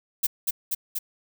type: noise with echo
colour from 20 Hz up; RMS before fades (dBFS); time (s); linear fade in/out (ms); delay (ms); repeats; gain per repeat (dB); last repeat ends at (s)
violet; -22; 0.23-0.27; 10; 240; 3; -2; 0.99
effects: none